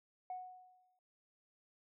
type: tone with exponential decay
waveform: sine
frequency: 736 Hz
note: F#5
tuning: 9 cents flat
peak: -38 dBFS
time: 0.3-0.99 s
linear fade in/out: 2 ms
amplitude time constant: 150 ms
effects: noise-tail reverb RT60 0.4 s tail -24 dB re dry + tanh soft clip ceiling -36 dBFS